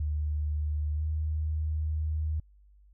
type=tone with pitch glide; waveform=sine; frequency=75.2 to 77.45 Hz; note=D2 to D#2; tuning=+42 to -7 cents; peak=-27 dBFS; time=0-2.4 s; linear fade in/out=5 ms; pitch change=+51 cents; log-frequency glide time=0.95-1.03 s; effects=added 50 Hz sine -55 dBFS peak until 2.93 s